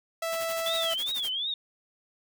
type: tone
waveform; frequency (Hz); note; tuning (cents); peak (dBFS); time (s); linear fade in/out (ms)
sawtooth; 659.3; E5; 0; -25; 0.22-0.94; 5
type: noise with tremolo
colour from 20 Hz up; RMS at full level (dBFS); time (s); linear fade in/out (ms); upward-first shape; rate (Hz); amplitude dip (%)
white; -38; 0.32-1.3; 5; sine; 12; 95
type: tone with vibrato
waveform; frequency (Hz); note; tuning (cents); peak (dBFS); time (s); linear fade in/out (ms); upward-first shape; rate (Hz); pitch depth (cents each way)
sine; 3384; G#7; +32; -28; 0.66-1.54; 2; triangle; 2.7; 220
effects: none